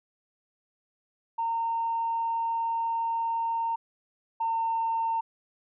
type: tone pair in turn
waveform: sine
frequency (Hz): 917 / 909.1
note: A#5 / A#5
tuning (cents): -29 / -44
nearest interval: unison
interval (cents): 15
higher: first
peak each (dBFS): -25 / -24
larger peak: second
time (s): 1.38-3.76 / 4.4-5.21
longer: first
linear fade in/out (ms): 10
effects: tanh soft clip ceiling -20 dBFS